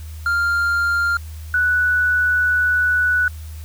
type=tone pair in turn; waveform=triangle / sine; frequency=1396.9 / 1480 Hz; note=F6 / F#6; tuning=0 / 0 cents; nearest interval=minor second; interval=100 cents; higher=second; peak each=-14 dBFS; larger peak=neither; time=0.26-1.17 / 1.54-3.28 s; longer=second; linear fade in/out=2 ms; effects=added 78 Hz sine -30 dBFS peak until 3.64 s + white hiss -46 dBFS RMS until 3.64 s